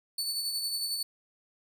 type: tone with tremolo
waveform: sawtooth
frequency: 4479 Hz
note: C#8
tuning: 17 cents sharp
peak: -26 dBFS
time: 0.18-1.03 s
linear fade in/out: 5 ms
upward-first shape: sine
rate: 11 Hz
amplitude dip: 40%
effects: none